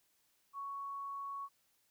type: tone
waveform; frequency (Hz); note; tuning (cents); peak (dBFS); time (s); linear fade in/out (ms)
sine; 1113; C#6; +7; -40; 0.53-1.49; 50
effects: white hiss -75 dBFS RMS until 1.9 s